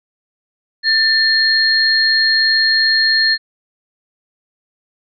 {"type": "tone pair together", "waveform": "sine", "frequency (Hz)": [1783, 4241], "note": ["A6", "C8"], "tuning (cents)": [22, 23], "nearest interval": "octave + minor third", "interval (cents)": 1501, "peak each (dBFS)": [-14, -13], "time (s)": [0.83, 3.38], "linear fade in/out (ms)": 50, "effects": []}